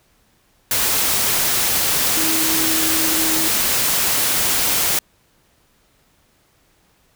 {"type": "tone in noise", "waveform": "sine", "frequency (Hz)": 320, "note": "D#4", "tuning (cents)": 49, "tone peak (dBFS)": -24, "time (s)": [2.17, 3.48], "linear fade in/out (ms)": 2, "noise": "white", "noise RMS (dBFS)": -18, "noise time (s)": [0.71, 4.99], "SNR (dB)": -9, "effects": ["pink hiss -59 dBFS RMS until 7.15 s"]}